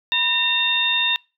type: harmonic tone with a mistuned harmonic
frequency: 912 Hz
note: A#5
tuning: 38 cents flat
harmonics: 1 / 2 / 3 / 4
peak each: -30 / -26 / -22 / -19 dBFS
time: 0.12-1.16 s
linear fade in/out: 0 ms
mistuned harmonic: 1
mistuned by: +120 cents
effects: noise-tail reverb RT60 0.3 s tail -25 dB re dry